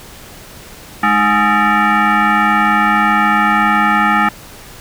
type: tone with frequency modulation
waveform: sine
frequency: 209.6 Hz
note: G#3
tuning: 16 cents sharp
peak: -9 dBFS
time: 1.03-4.29 s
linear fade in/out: 5 ms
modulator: 521 Hz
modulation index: 3.4
effects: pink hiss -36 dBFS RMS until 4.8 s